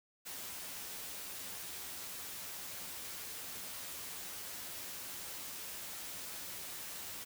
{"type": "noise with comb filter", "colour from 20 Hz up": "white", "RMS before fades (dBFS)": -45, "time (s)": [0.25, 7.25], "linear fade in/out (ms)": 20, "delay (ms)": 11, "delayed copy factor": 0.5, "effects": []}